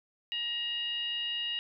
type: tone with frequency modulation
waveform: sine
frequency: 2852 Hz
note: F7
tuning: 36 cents sharp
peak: -31 dBFS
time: 0.32-1.59 s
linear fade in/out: 0 ms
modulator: 965 Hz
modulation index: 0.53
effects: none